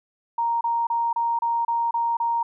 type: tone bursts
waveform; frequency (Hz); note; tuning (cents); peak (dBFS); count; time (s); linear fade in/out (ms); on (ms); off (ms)
sine; 932.3; A#5; 0; -20; 8; 0.38-2.43; 5; 230; 30
effects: none